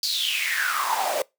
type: noise with high-pass filter sweep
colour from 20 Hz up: pink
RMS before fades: -25 dBFS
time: 0.03-1.22 s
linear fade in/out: 2 ms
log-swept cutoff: 4700 to 540 Hz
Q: 8.9
effects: noise-tail reverb RT60 0.2 s tail -23 dB re dry